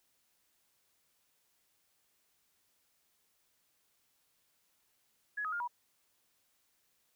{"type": "tone with pitch steps", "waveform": "sine", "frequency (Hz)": [1683, 1263, 1411, 967], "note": ["G#6", "D#6", "F6", "B5"], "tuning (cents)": [23, 26, 17, -37], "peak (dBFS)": -34, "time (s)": [5.37, 5.678], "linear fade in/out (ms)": 10, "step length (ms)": 77, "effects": ["white hiss -75 dBFS RMS until 7.15 s"]}